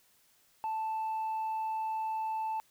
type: tone with tanh clipping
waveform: sine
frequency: 880 Hz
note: A5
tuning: in tune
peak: -32 dBFS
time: 0.64-2.6 s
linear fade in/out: 0 ms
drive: 1 dB
effects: white hiss -67 dBFS RMS until 2.7 s